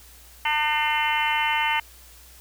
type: harmonic tone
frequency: 301.5 Hz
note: D4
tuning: 46 cents sharp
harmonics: 3 / 4 / 5 / 6 / 7 / 8 / 9 / 10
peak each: -24 / -34 / -33 / -31 / -26 / -35 / -31 / -30 dBFS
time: 0.45-1.8 s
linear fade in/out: 5 ms
effects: added 60 Hz sine -50 dBFS peak until 2.4 s + white hiss -50 dBFS RMS until 2.4 s